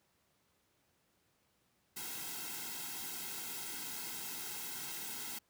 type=noise with comb filter; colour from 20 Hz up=white; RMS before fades=-43 dBFS; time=1.96-5.39 s; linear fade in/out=10 ms; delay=1.7 ms; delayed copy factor=-0.9; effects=pink hiss -75 dBFS RMS until 5.49 s + high-pass 80 Hz 12 dB/octave